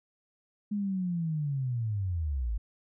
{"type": "linear sweep", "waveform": "sine", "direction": "down", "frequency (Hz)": [210, 49.51], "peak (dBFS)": -28, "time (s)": [0.71, 2.58], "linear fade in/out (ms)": 10, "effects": []}